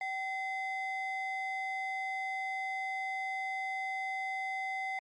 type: ring-modulated tone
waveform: triangle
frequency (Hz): 1408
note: F6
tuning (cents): +14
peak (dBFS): -28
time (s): 0.01-4.99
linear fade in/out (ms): 2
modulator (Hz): 642
effects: tanh soft clip ceiling -25 dBFS + MP3 48 kbps